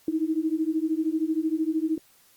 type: beating tone pair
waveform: sine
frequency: 311.1 / 324.1 Hz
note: D#4 / E4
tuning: 0 / -29 cents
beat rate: 13 Hz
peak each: -26 dBFS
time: 0.08-1.98 s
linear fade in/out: 2 ms
effects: white hiss -59 dBFS RMS until 2.36 s + Opus 48 kbps